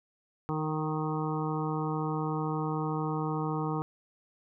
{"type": "harmonic tone with a mistuned harmonic", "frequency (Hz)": 155.56, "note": "D#3", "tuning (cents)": 0, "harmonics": [1, 2, 3, 5, 6, 7, 8], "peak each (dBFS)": [-32, -35, -37, -39, -40, -40, -41], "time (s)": [0.49, 3.82], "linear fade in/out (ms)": 0, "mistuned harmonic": 3, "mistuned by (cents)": -15, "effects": []}